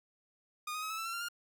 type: tone with pitch steps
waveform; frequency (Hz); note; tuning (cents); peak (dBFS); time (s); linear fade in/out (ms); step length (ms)
sawtooth; 1225 / 1250 / 1275.5 / 1301.6 / 1328.2 / 1355.3 / 1383 / 1411.2; D#6 / D#6 / D#6 / E6 / E6 / E6 / F6 / F6; -27 / +8 / +43 / -22 / +13 / +48 / -17 / +18; -33; 0.67-1.286; 5; 77
effects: none